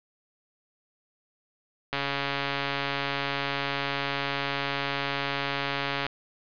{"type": "click train", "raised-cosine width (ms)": 0.3, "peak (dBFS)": -12, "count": 580, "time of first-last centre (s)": [1.93, 6.066], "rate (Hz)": 140, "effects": ["resampled to 11025 Hz", "9-bit"]}